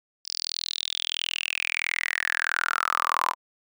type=tone with high-pass filter sweep; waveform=sawtooth; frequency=41.52 Hz; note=E1; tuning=13 cents sharp; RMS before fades=-28 dBFS; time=0.24-3.35 s; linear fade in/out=50 ms; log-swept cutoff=5100 to 1000 Hz; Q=8.5; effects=none